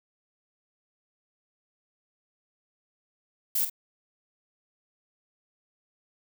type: noise with echo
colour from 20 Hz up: violet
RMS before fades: -26 dBFS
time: 3.55-3.65 s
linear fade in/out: 5 ms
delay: 48 ms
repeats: 1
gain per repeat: -9 dB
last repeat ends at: 3.698 s
effects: none